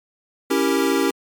square chord, C# diminished seventh, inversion none, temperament equal, 277.2 / 329.6 / 392 / 466.2 Hz, C#4 / E4 / G4 / Bb4, 0 / 0 / 0 / 0 cents, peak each -22 / -24 / -22 / -26 dBFS, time 0.5-1.11 s, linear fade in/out 10 ms, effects MP3 96 kbps

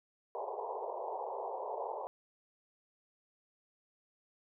white band-pass noise, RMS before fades -40 dBFS, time 0.35-2.07 s, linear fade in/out 0 ms, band 390 to 1000 Hz, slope 96 dB/octave, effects none

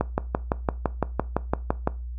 click train, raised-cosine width 1 ms, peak -7 dBFS, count 12, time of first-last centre 0.01-1.874 s, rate 5.9 Hz, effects noise-tail reverb RT60 0.3 s tail -19 dB re dry + added 60 Hz sine -31 dBFS peak until 2.18 s

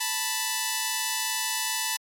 5% pulse tone pair together, 880 / 984.7 Hz, A5 / B5, 0 / -5 cents, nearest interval major second, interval 195 cents, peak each -17 dBFS, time 0-1.97 s, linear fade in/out 10 ms, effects AAC 64 kbps

